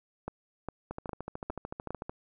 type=two click trains; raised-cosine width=1 ms; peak=-23 / -21 dBFS; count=17 / 5; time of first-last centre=0.91-2.095 / 0.28-1.906 s; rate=13.5 / 2.46 Hz; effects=none